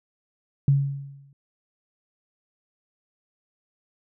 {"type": "tone with exponential decay", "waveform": "sine", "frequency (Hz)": 139.3, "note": "C#3", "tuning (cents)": 9, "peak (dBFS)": -13, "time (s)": [0.68, 1.33], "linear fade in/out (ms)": 2, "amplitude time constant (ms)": 140, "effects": []}